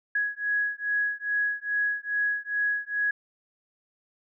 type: beating tone pair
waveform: sine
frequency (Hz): 1668 / 1670.4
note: G#6 / G#6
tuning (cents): +7 / +10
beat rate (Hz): 2.4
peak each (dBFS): -28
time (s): 0.15-3.11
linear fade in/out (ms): 5
effects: none